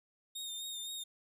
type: tone with vibrato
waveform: sawtooth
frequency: 3674 Hz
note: A#7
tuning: 26 cents flat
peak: -37 dBFS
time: 0.35-1.04 s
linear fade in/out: 10 ms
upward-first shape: sine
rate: 3.9 Hz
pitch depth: 37 cents each way
effects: none